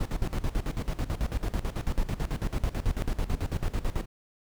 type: noise with tremolo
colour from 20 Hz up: brown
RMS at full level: -27 dBFS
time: 0-4.06 s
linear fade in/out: 10 ms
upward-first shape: square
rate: 9.1 Hz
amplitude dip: 80%
effects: none